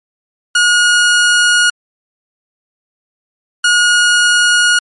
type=tone pair in turn; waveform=sawtooth; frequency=1442 / 1442 Hz; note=F#6 / F#6; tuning=-45 / -45 cents; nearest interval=unison; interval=0 cents; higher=neither; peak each=-4 dBFS; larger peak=neither; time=0.55-1.7 / 3.64-4.79 s; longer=neither; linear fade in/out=5 ms; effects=MP3 48 kbps